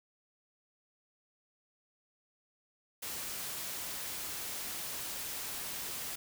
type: noise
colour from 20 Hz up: white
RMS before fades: -40 dBFS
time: 3.02-6.16 s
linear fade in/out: 10 ms
effects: none